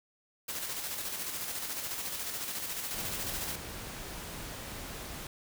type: noise with tremolo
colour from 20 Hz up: white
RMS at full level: -36 dBFS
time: 0.48-3.56 s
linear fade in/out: 10 ms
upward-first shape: square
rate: 14 Hz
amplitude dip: 35%
type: noise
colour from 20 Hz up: pink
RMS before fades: -42 dBFS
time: 2.94-5.27 s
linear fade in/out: 2 ms
effects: none